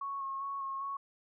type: tone with vibrato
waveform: sine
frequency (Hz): 1096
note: C#6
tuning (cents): -20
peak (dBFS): -35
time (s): 0.01-0.97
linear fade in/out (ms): 5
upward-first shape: square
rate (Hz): 2.5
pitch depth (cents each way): 18
effects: none